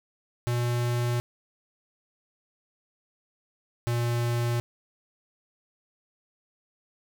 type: tone pair in turn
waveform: square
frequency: 120.6 / 119.08 Hz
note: B2 / A#2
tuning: -41 / +37 cents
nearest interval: unison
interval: 22 cents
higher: first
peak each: -25 dBFS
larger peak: neither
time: 0.47-1.2 / 3.87-4.6 s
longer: neither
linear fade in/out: 0 ms
effects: none